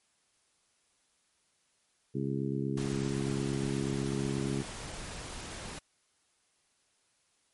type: harmonic tone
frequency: 68.2 Hz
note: C#2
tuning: 28 cents flat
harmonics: 2 / 3 / 4 / 5 / 6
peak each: -34 / -36 / -37 / -38 / -39 dBFS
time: 2.14-4.63 s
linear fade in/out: 20 ms
type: noise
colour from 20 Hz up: pink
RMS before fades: -42 dBFS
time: 2.77-5.79 s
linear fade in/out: 5 ms
effects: white hiss -72 dBFS RMS until 7.53 s + MP3 48 kbps